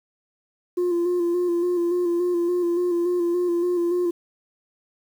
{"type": "tone with vibrato", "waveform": "sine", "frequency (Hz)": 350, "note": "F4", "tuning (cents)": 4, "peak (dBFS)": -17, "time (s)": [0.77, 4.11], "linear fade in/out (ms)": 10, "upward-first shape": "square", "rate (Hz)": 3.5, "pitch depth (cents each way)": 30, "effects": ["tanh soft clip ceiling -18 dBFS", "8-bit"]}